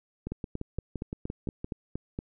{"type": "two click trains", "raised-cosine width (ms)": 3, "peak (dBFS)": [-21, -20], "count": [9, 9], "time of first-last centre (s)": [[0.27, 1.645], [0.32, 2.189]], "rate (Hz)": [5.82, 4.28], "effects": []}